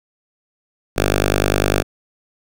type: tone with notch filter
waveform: 5% pulse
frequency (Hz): 50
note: G1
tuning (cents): +35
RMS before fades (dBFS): -17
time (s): 0.96-1.83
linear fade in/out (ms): 20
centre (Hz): 200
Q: 1.3
effects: none